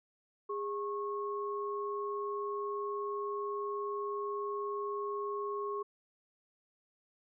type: tone pair together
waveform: sine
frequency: 409.4 / 1093 Hz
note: G#4 / C#6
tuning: -25 / -25 cents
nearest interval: octave + perfect fourth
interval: 1700 cents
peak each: -36 / -38 dBFS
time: 0.49-5.83 s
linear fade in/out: 10 ms
effects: none